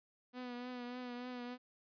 sawtooth tone with vibrato, 246.9 Hz, B3, in tune, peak -39 dBFS, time 0.33-1.58 s, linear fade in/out 50 ms, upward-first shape triangle, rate 3.4 Hz, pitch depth 39 cents each way, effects resampled to 11025 Hz

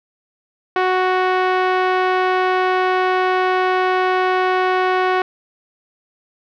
5% pulse tone with low-pass filter, 370 Hz, F#4, in tune, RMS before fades -17 dBFS, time 0.76-5.22 s, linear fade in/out 2 ms, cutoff 1200 Hz, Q 0.65, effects none

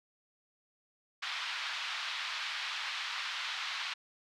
white band-pass noise, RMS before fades -38 dBFS, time 1.22-3.94 s, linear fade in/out 10 ms, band 1000 to 4000 Hz, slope 24 dB/octave, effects none

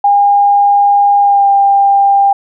sine tone with pitch glide, 810 to 796.5 Hz, G#5 to G5, -43 to +27 cents, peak -5 dBFS, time 0.04-2.33 s, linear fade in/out 5 ms, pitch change -30 cents, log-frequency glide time 1.2-1.49 s, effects none

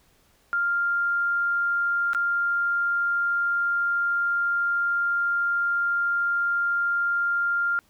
sine tone with dropouts, 1396.9 Hz, F6, in tune, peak -21 dBFS, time 0.53-7.79 s, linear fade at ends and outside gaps 0 ms, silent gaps 2.133-2.148 s, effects pink hiss -62 dBFS RMS until 7.89 s

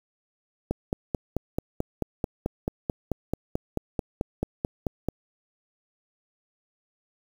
click train, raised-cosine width 2 ms, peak -12 dBFS, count 21, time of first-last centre 0.71-5.086 s, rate 4.57 Hz, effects 7-bit

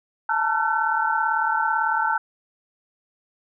sine tone cluster, 870 / 908 / 1358 / 1514 Hz, A5 / A#5 / F6 / F#6, -20 / -46 / -49 / +39 cents, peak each -25 dBFS, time 0.29-2.18 s, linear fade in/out 5 ms, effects none

